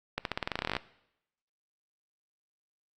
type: accelerating click train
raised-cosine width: 0.3 ms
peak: -14 dBFS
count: 17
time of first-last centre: 0.18-0.767 s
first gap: 72 ms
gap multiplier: 0.9
effects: noise-tail reverb RT60 0.8 s tail -19 dB re dry + Opus 48 kbps